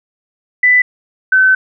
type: tone pair in turn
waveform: sine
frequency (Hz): 1991 / 1525.4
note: B6 / G6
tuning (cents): +14 / -48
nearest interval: perfect fourth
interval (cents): 462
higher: first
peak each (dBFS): -6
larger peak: neither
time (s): 0.63-0.82 / 1.32-1.55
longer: second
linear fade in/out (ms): 5
effects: none